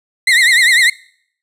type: tone with vibrato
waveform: 35% pulse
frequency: 1975.5 Hz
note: B6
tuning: in tune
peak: -6 dBFS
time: 0.27-0.9 s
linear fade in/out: 5 ms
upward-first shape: triangle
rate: 10 Hz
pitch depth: 150 cents each way
effects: noise-tail reverb RT60 0.6 s tail -22 dB re dry + low-pass 10000 Hz 12 dB/octave